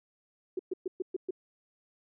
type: tone bursts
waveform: sine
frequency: 370 Hz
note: F#4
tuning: in tune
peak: -29 dBFS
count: 6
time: 0.57-1.308 s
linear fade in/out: 5 ms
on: 23 ms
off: 120 ms
effects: none